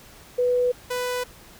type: tone pair in turn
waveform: sine / sawtooth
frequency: 493.9 / 496.4 Hz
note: B4 / B4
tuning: 0 / +9 cents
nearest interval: unison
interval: 9 cents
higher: second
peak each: -18 / -21 dBFS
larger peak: first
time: 0.38-0.72 / 0.9-1.24 s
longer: neither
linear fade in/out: 10 ms
effects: pink hiss -48 dBFS RMS until 1.59 s